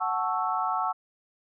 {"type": "chord", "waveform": "sine", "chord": "F# minor seventh", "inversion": "none", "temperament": "equal", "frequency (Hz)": [740, 880, 1108.7, 1318.5], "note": ["F#5", "A5", "C#6", "E6"], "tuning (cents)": [0, 0, 0, 0], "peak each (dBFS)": [-30, -31, -31, -30], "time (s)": [0, 0.93], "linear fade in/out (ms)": 20, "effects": []}